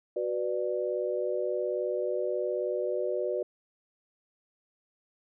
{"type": "chord", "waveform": "sine", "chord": "B minor", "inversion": "second", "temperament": "just", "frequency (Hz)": [370.4, 493.9, 592.7], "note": ["F#4", "B4", "D5"], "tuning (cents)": [2, 0, 16], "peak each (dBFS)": -32, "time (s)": [0.16, 3.43], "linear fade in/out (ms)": 5, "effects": []}